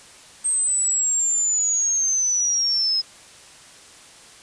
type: linear sweep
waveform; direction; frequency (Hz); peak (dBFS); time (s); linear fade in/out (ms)
sine; down; 8372 to 5090; -18; 0.44-3.02; 20
effects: white hiss -46 dBFS RMS until 4.42 s + resampled to 22050 Hz